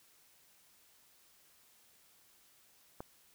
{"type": "click", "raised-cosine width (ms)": 1, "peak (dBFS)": -28, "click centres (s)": 3.005, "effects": ["white hiss -66 dBFS RMS until 3.34 s"]}